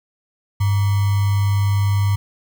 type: tone with sample-and-hold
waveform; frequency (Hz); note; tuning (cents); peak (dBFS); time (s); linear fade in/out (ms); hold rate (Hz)
sine; 100; G2; +35; -14; 0.6-2.16; 10; 1050
effects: none